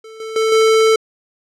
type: tone with level steps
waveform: square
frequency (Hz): 442.2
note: A4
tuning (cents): +9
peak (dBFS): -35 / -26 / -14 / -10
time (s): 0.04-0.96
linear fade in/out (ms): 5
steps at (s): 0.2 / 0.36 / 0.52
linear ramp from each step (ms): 2
effects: low-pass 8000 Hz 12 dB/octave